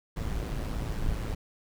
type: noise with amplitude modulation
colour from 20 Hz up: brown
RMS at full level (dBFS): -29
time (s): 0.16-1.35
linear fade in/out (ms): 10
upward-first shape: sine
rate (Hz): 109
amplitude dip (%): 55
effects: none